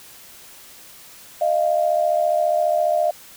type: tone pair together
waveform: sine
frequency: 615 / 689.7 Hz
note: D#5 / F5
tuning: -20 / -22 cents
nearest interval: major second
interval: 198 cents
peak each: -19 dBFS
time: 1.41-3.11 s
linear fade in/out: 5 ms
effects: white hiss -44 dBFS RMS until 3.36 s